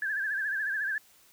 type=tone with vibrato; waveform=sine; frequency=1649 Hz; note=G#6; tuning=13 cents flat; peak=-28 dBFS; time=0.02-0.98 s; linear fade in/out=2 ms; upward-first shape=sine; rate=14 Hz; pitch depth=100 cents each way; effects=white hiss -60 dBFS RMS until 1.32 s